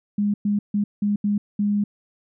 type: tone bursts at uneven times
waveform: sine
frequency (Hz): 205.4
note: G#3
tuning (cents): -19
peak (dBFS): -18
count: 6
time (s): 0.18-0.34 / 0.45-0.59 / 0.74-0.84 / 1.02-1.16 / 1.24-1.38 / 1.59-1.84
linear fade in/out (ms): 5
effects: none